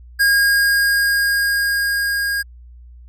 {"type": "tone with level ramp", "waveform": "square", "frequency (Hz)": 1627, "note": "G#6", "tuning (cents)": -36, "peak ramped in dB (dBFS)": [-12, -19], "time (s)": [0.19, 2.43], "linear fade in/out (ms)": 20, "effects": ["added 60 Hz sine -38 dBFS peak until 3.08 s"]}